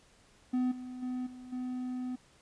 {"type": "tone with level steps", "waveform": "triangle", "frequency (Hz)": 252, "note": "B3", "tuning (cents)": 35, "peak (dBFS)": [-25, -38, -31, -43, -32], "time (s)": [0.53, 2.16], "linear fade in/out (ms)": 10, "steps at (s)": [0.71, 1.02, 1.26, 1.52], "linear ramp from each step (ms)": 10, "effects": ["pink hiss -63 dBFS RMS until 2.41 s", "resampled to 22050 Hz"]}